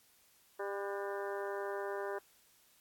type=harmonic tone with a mistuned harmonic; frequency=199.4 Hz; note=G3; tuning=30 cents sharp; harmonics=2 / 3 / 4 / 5 / 6 / 7 / 8 / 9; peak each=-39 / -43 / -47 / -46 / -50 / -50 / -50 / -52 dBFS; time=0.59-2.19 s; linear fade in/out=10 ms; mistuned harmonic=7; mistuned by=+75 cents; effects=white hiss -67 dBFS RMS until 2.8 s + AAC 64 kbps